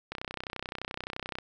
click train, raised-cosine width 0.3 ms, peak -19 dBFS, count 41, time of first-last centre 0.12-1.386 s, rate 31.6 Hz, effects none

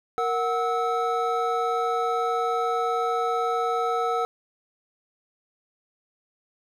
triangle tone cluster, 466.8 / 738 / 1302 Hz, A#4 / F#5 / E6, +2 / -5 / -22 cents, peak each -25 dBFS, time 0.18-4.25 s, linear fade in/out 0 ms, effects none

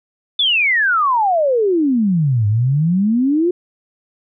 sine exponential two-way sweep, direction down then up, 3560 to 101.1 to 365.4 Hz, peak -12 dBFS, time 0.39-3.51 s, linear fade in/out 5 ms, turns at 2.47 s, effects none

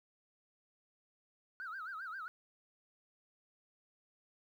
sine tone with vibrato, 1418 Hz, F6, 26 cents sharp, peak -40 dBFS, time 1.6-2.28 s, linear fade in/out 0 ms, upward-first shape sine, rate 7.5 Hz, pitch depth 210 cents each way, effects tanh soft clip ceiling -38 dBFS + 12-bit

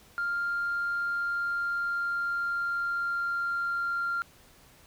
sine tone with pitch glide, 1398 to 1388.3 Hz, F6 to F6, +1 to -11 cents, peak -26 dBFS, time 0.18-4.22 s, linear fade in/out 0 ms, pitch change -12 cents, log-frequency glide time 1-4 s, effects tanh soft clip ceiling -24 dBFS + pink hiss -57 dBFS RMS until 4.86 s

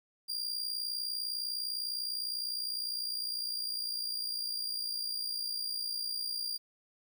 40% pulse tone with amplitude modulation, 4783 Hz, D8, 31 cents sharp, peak -30 dBFS, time 0.28-6.58 s, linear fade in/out 20 ms, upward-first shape sine, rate 59.9 Hz, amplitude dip 60%, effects 11-bit

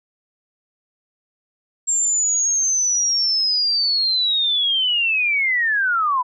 sine linear sweep, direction down, 7459 to 970 Hz, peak -16 dBFS, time 1.87-6.23 s, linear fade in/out 20 ms, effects none

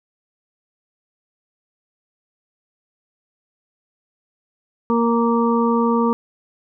harmonic tone, 233.1 Hz, A#3, in tune, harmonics 1 / 2 / 4 / 5, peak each -17 / -20 / -23 / -24 dBFS, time 4.9-6.13 s, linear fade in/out 0 ms, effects none

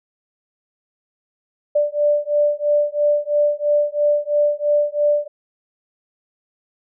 sine beating tone pair, 587.3 / 590.3 Hz, D5 / D5, 0 / +9 cents, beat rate 3 Hz, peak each -18 dBFS, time 1.75-5.28 s, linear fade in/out 10 ms, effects none

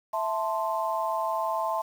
sine chord, A minor, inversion second, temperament equal, 659.3 / 880 / 1046.5 Hz, E5 / A5 / C6, 0 / 0 / 0 cents, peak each -30 dBFS, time 0.13-1.82 s, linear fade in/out 10 ms, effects 8-bit

